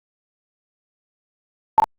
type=tone with echo; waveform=sine; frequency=880 Hz; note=A5; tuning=in tune; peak=-7 dBFS; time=1.78-1.8 s; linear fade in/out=0 ms; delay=41 ms; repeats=1; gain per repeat=-4 dB; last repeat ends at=1.841 s; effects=Opus 48 kbps